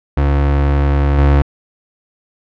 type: tone with level steps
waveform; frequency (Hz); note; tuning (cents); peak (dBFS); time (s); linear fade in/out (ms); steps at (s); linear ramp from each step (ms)
35% pulse; 70.8; C#2; +37; -9 / -6; 0.17-1.42; 5; 1.18; 2
effects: low-pass 2000 Hz 12 dB/octave